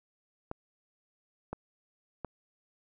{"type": "clicks", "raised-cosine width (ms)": 1, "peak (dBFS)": -22, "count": 3, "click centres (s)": [0.514, 1.53, 2.247], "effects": []}